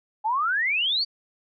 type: exponential sweep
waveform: sine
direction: up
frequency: 830.6 to 4699 Hz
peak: -21 dBFS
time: 0.24-1.05 s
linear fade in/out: 20 ms
effects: none